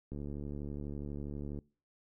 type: click train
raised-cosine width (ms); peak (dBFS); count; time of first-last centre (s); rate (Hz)
3; -29; 107; 0.12-1.588; 72.2
effects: noise-tail reverb RT60 0.4 s tail -24 dB re dry